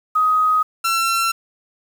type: tone pair in turn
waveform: sine / sawtooth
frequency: 1256 / 1350.6 Hz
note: D#6 / E6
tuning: +16 / +42 cents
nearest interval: minor second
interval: 126 cents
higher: second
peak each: -13 dBFS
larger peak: neither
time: 0.15-0.63 / 0.84-1.32 s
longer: neither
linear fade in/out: 10 ms
effects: 7-bit